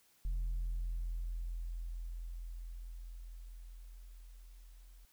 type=tone with level ramp; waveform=sine; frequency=42.28 Hz; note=E1; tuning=45 cents sharp; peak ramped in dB=-30 to -54 dBFS; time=0.25-5.05 s; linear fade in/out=0 ms; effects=tanh soft clip ceiling -32 dBFS + white hiss -69 dBFS RMS until 5.12 s